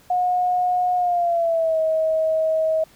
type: tone with pitch glide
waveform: sine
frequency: 723 to 636.7 Hz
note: F#5 to D#5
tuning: -40 to +40 cents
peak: -17 dBFS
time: 0.1-2.84 s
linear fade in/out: 5 ms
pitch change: -220 cents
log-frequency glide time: 0.96-1.79 s
effects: pink hiss -53 dBFS RMS until 2.95 s